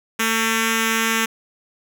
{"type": "tone with notch filter", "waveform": "5% pulse", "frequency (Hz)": 224.9, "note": "A3", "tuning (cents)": 38, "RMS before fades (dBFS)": -20, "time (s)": [0.19, 1.26], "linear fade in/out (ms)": 10, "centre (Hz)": 670, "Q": 0.88, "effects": []}